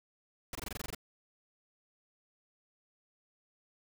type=noise bursts; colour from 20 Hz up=pink; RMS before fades=-40 dBFS; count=10; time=0.53-0.948 s; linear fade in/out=2 ms; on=22 ms; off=22 ms; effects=none